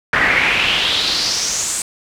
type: noise with band-pass filter sweep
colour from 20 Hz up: brown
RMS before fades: -17 dBFS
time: 0.13-1.82 s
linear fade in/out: 2 ms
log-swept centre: 1700 to 8300 Hz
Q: 4.2
effects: none